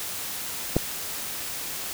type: clicks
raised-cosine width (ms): 2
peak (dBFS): -18 / -6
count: 2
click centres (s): 0.76 / 0.766
effects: white hiss -33 dBFS RMS until 1.93 s